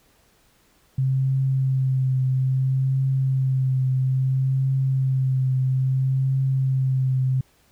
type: tone with vibrato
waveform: sine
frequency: 131.9 Hz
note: C3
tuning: 14 cents sharp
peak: -18 dBFS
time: 0.98-7.41 s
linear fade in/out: 5 ms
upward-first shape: triangle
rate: 0.6 Hz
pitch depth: 25 cents each way
effects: pink hiss -60 dBFS RMS until 7.71 s